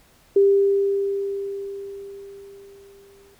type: tone with exponential decay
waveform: sine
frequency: 396.7 Hz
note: G4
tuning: 21 cents sharp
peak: -11 dBFS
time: 0.36-3.35 s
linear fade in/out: 5 ms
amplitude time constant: 650 ms
effects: pink hiss -56 dBFS RMS until 3.39 s